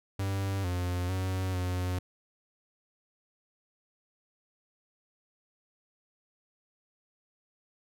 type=tone with pitch steps; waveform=45% pulse; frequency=97.6 / 89.4 / 93.5 / 90.6 Hz; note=G2 / F2 / F#2 / F#2; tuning=-7 / +41 / +19 / -36 cents; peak=-29 dBFS; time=0.19-1.99 s; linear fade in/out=5 ms; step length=450 ms; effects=none